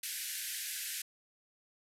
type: band-pass noise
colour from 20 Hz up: white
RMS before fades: -40 dBFS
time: 0.03-1.02 s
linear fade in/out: 5 ms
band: 1500 to 14000 Hz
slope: 96 dB/octave
effects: none